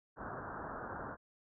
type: low-pass noise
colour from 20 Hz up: white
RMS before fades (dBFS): -44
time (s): 0.16-1.17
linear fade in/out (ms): 50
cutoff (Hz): 1600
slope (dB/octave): 96
effects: none